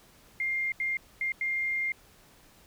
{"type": "tone bursts at uneven times", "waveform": "sine", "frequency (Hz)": 2112, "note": "C7", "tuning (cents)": 16, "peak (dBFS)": -27, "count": 4, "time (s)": [[0.4, 0.72], [0.8, 0.97], [1.21, 1.32], [1.41, 1.92]], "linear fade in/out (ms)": 2, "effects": ["pink hiss -58 dBFS RMS until 2.66 s"]}